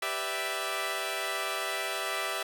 10% pulse chord, E minor seventh, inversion first, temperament equal, 392 / 493.9 / 587.3 / 659.3 Hz, G4 / B4 / D5 / E5, 0 / 0 / 0 / 0 cents, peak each -29 / -31 / -30 / -25 dBFS, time 0.02-2.43 s, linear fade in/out 5 ms, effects none

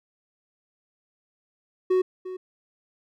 triangle tone with echo, 370.4 Hz, F#4, 2 cents sharp, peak -16 dBFS, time 1.9-2.02 s, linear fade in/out 10 ms, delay 350 ms, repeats 1, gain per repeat -14 dB, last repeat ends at 2.37 s, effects none

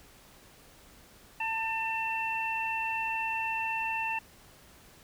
harmonic tone, 896 Hz, A5, 31 cents sharp, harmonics 1 / 2 / 3, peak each -33 / -39 / -32 dBFS, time 1.4-4.19 s, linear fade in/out 5 ms, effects pink hiss -56 dBFS RMS until 5.03 s

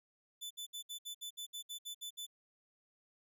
sawtooth tone bursts, 3500 Hz, A7, 10 cents flat, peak -39 dBFS, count 12, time 0.41-2.267 s, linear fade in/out 20 ms, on 97 ms, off 63 ms, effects none

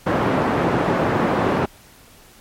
pink band-pass noise, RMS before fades -19 dBFS, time 0.06-1.66 s, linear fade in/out 10 ms, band 160 to 1200 Hz, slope 12 dB/octave, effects pink hiss -48 dBFS RMS until 2.4 s + MP3 64 kbps

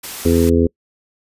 white noise, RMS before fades -29 dBFS, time 0.03-0.5 s, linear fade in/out 10 ms
harmonic tone, 83.9 Hz, E2, 31 cents sharp, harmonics 1 / 2 / 3 / 4 / 5 / 6, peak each -17 / -24 / -15 / -19 / -16 / -23 dBFS, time 0.25-0.67 s, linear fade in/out 5 ms
effects noise-tail reverb RT60 0.1 s tail -26 dB re dry + resampled to 32000 Hz

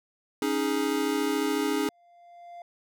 square chord, C# suspended second, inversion none, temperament equal, 277.2 / 311.1 / 415.3 Hz, C#4 / D#4 / G#4, 0 / 0 / 0 cents, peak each -30 dBFS, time 0.42-1.89 s, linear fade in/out 2 ms
triangle tone with exponential growth, 695 Hz, F5, 9 cents flat, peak -37 dBFS, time 1.33-2.62 s, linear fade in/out 2 ms, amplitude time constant 280 ms
effects none

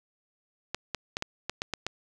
clicks, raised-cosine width 0.2 ms, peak -13 dBFS, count 8, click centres 0.746 / 0.947 / 1.169 / 1.224 / 1.496 / 1.619 / 1.737 / 1.866 s, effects none

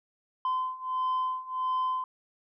sine beating tone pair, 1026 / 1027.5 Hz, C6 / C6, -34 / -32 cents, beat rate 1.5 Hz, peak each -30 / -28 dBFS, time 0.45-2.04 s, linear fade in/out 2 ms, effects tanh soft clip ceiling -24 dBFS

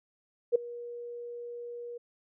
sine tone with ADSR envelope, 477.8 Hz, A#4, 43 cents sharp, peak -17 dBFS, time 0.52-1.98 s, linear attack 33 ms, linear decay 7 ms, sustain -21 dB, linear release 10 ms, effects none

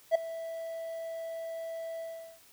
triangle tone with ADSR envelope, 658 Hz, E5, 3 cents flat, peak -16 dBFS, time 0.11-2.4 s, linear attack 41 ms, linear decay 6 ms, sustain -18 dB, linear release 400 ms, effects white hiss -59 dBFS RMS until 2.52 s

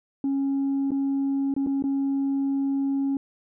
sine tone with dropouts, 274.8 Hz, C#4, 15 cents flat, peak -20 dBFS, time 0.24-3.17 s, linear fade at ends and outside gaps 2 ms, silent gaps 0.907-0.917 / 1.54-1.564 / 1.664-1.67 / 1.824-1.839 s, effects tanh soft clip ceiling -20 dBFS

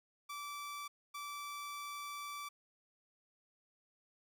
sawtooth tone bursts at uneven times, 1161 Hz, D6, 20 cents flat, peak -39 dBFS, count 2, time 0.29-0.88 / 1.14-2.49 s, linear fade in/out 10 ms, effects none

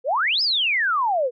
sine exponential two-way sweep, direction up then down, 465 to 5274 to 465 Hz, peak -18 dBFS, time 0.04-1.31 s, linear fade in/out 50 ms, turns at 0.42 s, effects none

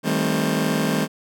sawtooth chord, A half-diminished seventh, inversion second, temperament just, 158.4 / 198 / 220 / 264 Hz, Eb3 / G3 / A3 / C4, +31 / +18 / 0 / +16 cents, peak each -21 dBFS, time 0.03-1.08 s, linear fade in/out 50 ms, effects none

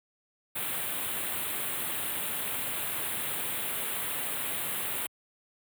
white band-stop noise, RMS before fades -33 dBFS, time 0.55-5.07 s, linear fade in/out 10 ms, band 3700 to 8500 Hz, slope 48 dB/octave, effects high-pass 80 Hz 12 dB/octave

